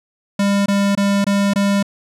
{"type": "tone bursts", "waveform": "square", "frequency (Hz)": 200, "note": "G3", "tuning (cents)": 35, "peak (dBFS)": -14, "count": 5, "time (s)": [0.39, 1.828], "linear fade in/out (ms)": 5, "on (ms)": 270, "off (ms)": 22, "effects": ["low-pass 10000 Hz 12 dB/octave", "9-bit"]}